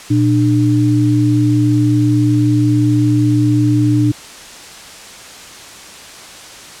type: tone pair together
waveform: sine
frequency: 118.7 / 299.1 Hz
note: A#2 / D4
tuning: +32 / +32 cents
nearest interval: octave + major third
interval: 1600 cents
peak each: -12 dBFS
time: 0.1-4.12 s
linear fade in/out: 10 ms
effects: white hiss -34 dBFS RMS until 6.8 s + low-pass 8000 Hz 12 dB/octave